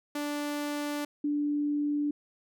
sawtooth / sine tone pair in turn, 292.8 / 292.8 Hz, D4 / D4, -5 / -5 cents, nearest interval unison, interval 0 cents, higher neither, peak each -27 / -26 dBFS, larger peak second, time 0.15-1.05 / 1.24-2.11 s, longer first, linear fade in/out 5 ms, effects none

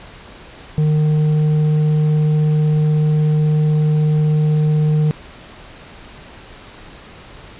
triangle tone with tanh clipping, 152.7 Hz, D#3, 32 cents flat, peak -13 dBFS, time 0.78-5.11 s, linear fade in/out 0 ms, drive 10 dB, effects pink hiss -39 dBFS RMS until 7.59 s + resampled to 8000 Hz

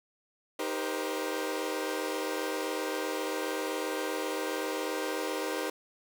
sawtooth chord, C minor seventh, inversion first, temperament equal with one note detuned, 311.1 / 392 / 475.7 / 523.3 Hz, Eb4 / G4 / Bb4 / C5, 0 / 0 / +35 / 0 cents, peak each -33 dBFS, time 0.59-5.7 s, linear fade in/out 5 ms, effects 9-bit

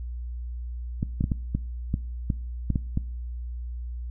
clicks, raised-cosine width 5 ms, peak -12 dBFS, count 10, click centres 1.029 / 1.209 / 1.241 / 1.318 / 1.55 / 1.941 / 2.302 / 2.703 / 2.758 / 2.974 s, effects noise-tail reverb RT60 0.5 s tail -22 dB re dry + added 60 Hz sine -31 dBFS peak until 4.1 s

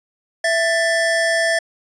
square tone pair together, 662.6 / 1769 Hz, E5 / A6, +9 / +9 cents, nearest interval octave + perfect fourth, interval 1700 cents, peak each -19 dBFS, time 0.44-1.59 s, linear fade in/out 5 ms, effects resampled to 22050 Hz

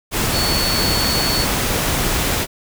sine tone in noise, 4435 Hz, C#8, in tune, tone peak -20 dBFS, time 0.31-1.47 s, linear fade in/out 50 ms, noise pink, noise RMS -19 dBFS, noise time 0.11-2.47 s, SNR -4 dB, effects none

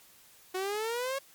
sawtooth exponential sweep, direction up, 366.1 to 554.4 Hz, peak -27 dBFS, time 0.54-1.19 s, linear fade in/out 10 ms, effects white hiss -58 dBFS RMS until 1.34 s + MP3 96 kbps

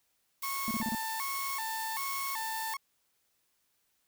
blue noise with tremolo, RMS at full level -39 dBFS, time 0.42-2.74 s, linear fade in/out 5 ms, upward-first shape square, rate 1.3 Hz, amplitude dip 25%
30% pulse tone with vibrato, 987.8 Hz, B5, in tune, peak -32 dBFS, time 0.43-2.77 s, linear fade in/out 5 ms, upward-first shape square, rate 1.3 Hz, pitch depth 180 cents each way
triangle tone bursts, 224.4 Hz, A3, 34 cents sharp, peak -29 dBFS, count 5, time 0.68-0.949 s, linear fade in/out 0 ms, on 29 ms, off 31 ms
effects white hiss -75 dBFS RMS until 4.07 s

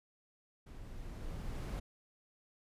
brown noise with level ramp, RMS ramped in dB -50 to -37 dBFS, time 0.66-1.8 s, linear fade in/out 10 ms, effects resampled to 32000 Hz

